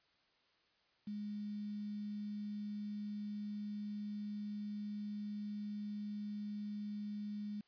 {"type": "tone with quantisation", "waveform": "sine", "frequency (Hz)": 207.7, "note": "G#3", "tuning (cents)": 0, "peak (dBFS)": -40, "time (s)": [1.07, 7.61], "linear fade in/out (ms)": 5, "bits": 10, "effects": ["white hiss -74 dBFS RMS until 7.67 s", "resampled to 11025 Hz"]}